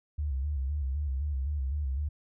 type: tone with vibrato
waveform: sine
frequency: 70.1 Hz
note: C#2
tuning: 20 cents sharp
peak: -28 dBFS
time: 0.18-2.09 s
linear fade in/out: 10 ms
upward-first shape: square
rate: 3.9 Hz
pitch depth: 96 cents each way
effects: none